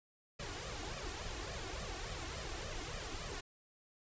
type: noise with flanger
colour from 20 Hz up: pink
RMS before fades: -43 dBFS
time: 0.39-3.41 s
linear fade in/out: 10 ms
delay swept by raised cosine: 1.6 to 2.8 ms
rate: 3.5 Hz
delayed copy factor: +0.75
effects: resampled to 16000 Hz